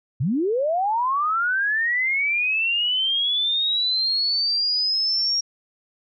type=linear sweep; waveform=sine; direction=up; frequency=108.4 to 5620 Hz; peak=-19 dBFS; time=0.2-5.41 s; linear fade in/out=10 ms; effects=none